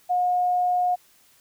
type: tone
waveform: sine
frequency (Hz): 720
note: F#5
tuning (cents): -47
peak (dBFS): -19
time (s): 0.09-0.96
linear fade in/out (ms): 20
effects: white hiss -58 dBFS RMS until 1.4 s